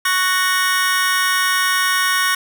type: chord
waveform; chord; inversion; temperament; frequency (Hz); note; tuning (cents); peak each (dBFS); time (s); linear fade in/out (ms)
sawtooth; F# major; second; just; 1110 / 1480 / 1850; C#6 / F#6 / A#6; +2 / 0 / -14; -16; 0.05-2.35; 5
effects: 8-bit